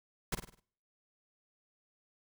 pink noise with echo, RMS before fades -33 dBFS, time 0.32-0.35 s, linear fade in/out 5 ms, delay 50 ms, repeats 5, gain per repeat -7 dB, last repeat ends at 0.6 s, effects noise-tail reverb RT60 0.6 s tail -26 dB re dry

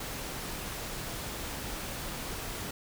pink noise, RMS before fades -38 dBFS, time 0-2.71 s, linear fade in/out 5 ms, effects none

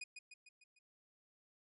sawtooth tone with echo, 2469 Hz, D#7, 14 cents flat, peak -40 dBFS, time 0.01-0.04 s, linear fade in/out 5 ms, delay 150 ms, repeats 5, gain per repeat -5 dB, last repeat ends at 0.79 s, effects resampled to 24000 Hz

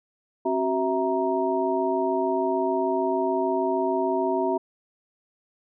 sine tone cluster, 269.1 / 375.7 / 657 / 936 Hz, C4 / F#4 / E5 / A#5, +49 / +26 / -6 / +7 cents, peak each -29 / -25 / -27 / -28 dBFS, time 0.45-4.58 s, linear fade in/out 10 ms, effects none

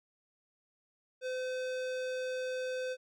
sine tone with hard clipping, 511 Hz, C5, 41 cents flat, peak -36 dBFS, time 1.21-2.97 s, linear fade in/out 50 ms, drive 18 dB, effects none

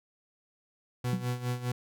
40% pulse tone with tremolo, 123.47 Hz, B2, in tune, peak -27 dBFS, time 1.04-1.72 s, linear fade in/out 5 ms, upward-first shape sine, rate 4.9 Hz, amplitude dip 75%
sine tone with exponential decay, 185.3 Hz, F#3, 3 cents sharp, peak -24 dBFS, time 1.13-1.31 s, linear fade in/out 2 ms, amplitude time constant 37 ms
effects none

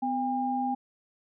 sine tone pair together, 252.9 / 805.2 Hz, B3 / G5, +41 / +46 cents, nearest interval octave + minor sixth, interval 2005 cents, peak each -30 / -28 dBFS, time 0.02-0.75 s, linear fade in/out 10 ms, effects none

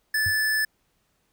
square tone, 1742 Hz, A6, 18 cents flat, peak -22 dBFS, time 0.14-0.65 s, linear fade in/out 5 ms
sine tone with exponential decay, 92.5 Hz, F#2, in tune, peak -25 dBFS, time 0.26-0.37 s, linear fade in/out 5 ms, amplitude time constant 23 ms
effects pink hiss -70 dBFS RMS until 1.32 s

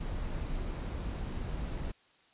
brown noise, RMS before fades -36 dBFS, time 0-1.92 s, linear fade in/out 10 ms, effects white hiss -65 dBFS RMS until 2.33 s + resampled to 8000 Hz

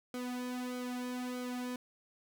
sawtooth tone with flanger, 249 Hz, B3, 14 cents sharp, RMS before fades -39 dBFS, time 0.14-1.76 s, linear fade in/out 2 ms, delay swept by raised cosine 1.1 to 2.6 ms, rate 1.6 Hz, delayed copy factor -0.8, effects none

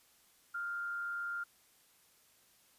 sine tone with frequency modulation, 1396.9 Hz, F6, in tune, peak -36 dBFS, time 0.54-1.44 s, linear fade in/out 10 ms, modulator 122 Hz, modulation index 0.28, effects white hiss -67 dBFS RMS until 2.78 s + resampled to 32000 Hz

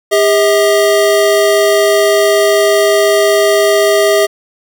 square tone pair together, 403.8 / 641 Hz, G#4 / E5, -49 / -49 cents, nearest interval minor sixth, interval 800 cents, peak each -11 dBFS, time 0.11-4.27 s, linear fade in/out 20 ms, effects none

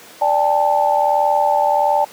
sine chord, D suspended fourth, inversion none, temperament equal with one note detuned, 587.3 / 798.6 / 880 Hz, D5 / G5 / A5, 0 / +32 / 0 cents, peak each -18 / -17 / -16 dBFS, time 0.21-2.05 s, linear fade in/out 10 ms, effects pink hiss -40 dBFS RMS until 2.12 s + high-pass 300 Hz 12 dB/octave

